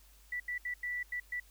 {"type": "tone bursts at uneven times", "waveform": "sine", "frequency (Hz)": 1964, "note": "B6", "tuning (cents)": -10, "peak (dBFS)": -34, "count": 6, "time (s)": [[0.32, 0.4], [0.48, 0.58], [0.65, 0.74], [0.83, 1.03], [1.12, 1.2], [1.32, 1.4]], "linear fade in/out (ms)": 5, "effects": ["added 50 Hz sine -59 dBFS peak until 1.5 s", "white hiss -64 dBFS RMS until 1.5 s"]}